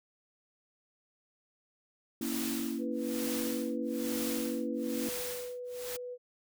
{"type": "noise with tremolo", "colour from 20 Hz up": "white", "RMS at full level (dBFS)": -38, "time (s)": [2.21, 5.97], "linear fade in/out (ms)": 10, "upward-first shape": "sine", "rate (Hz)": 1.1, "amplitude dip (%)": 100}
{"type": "chord", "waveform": "sine", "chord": "A# diminished", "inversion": "none", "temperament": "equal", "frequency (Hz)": [233.1, 277.2, 329.6], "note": ["A#3", "C#4", "E4"], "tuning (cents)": [0, 0, 0], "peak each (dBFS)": [-36, -37, -38], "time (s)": [2.21, 5.09], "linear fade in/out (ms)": 2}
{"type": "tone", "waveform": "sine", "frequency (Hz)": 493.9, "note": "B4", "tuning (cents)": 0, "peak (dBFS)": -38, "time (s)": [2.78, 6.18], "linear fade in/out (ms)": 50}
{"effects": []}